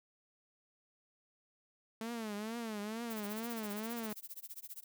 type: tone with vibrato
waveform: sawtooth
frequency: 219.9 Hz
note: A3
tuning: 1 cent flat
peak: -35 dBFS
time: 2.01-4.13 s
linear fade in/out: 2 ms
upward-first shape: triangle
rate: 2.2 Hz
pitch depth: 150 cents each way
type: noise with tremolo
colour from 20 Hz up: violet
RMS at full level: -45 dBFS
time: 3.1-4.84 s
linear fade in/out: 5 ms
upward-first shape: sine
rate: 15 Hz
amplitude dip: 100%
effects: none